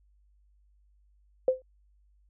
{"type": "tone with exponential decay", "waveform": "sine", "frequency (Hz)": 516, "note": "C5", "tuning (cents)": -24, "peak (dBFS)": -16, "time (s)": [1.48, 1.62], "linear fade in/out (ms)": 2, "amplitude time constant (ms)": 30, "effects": ["added 50 Hz sine -61 dBFS peak until 2.29 s"]}